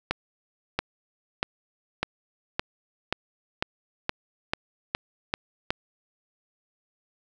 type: accelerating click train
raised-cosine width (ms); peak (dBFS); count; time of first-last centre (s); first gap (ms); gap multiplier
0.3; -8; 12; 0.11-5.705; 680; 0.94
effects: none